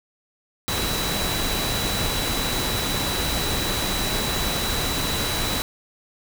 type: tone in noise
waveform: sine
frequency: 3938 Hz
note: B7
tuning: 6 cents flat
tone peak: -29 dBFS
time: 0.68-5.62 s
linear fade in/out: 0 ms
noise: pink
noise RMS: -25 dBFS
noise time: 0.68-5.62 s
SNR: -7 dB
effects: none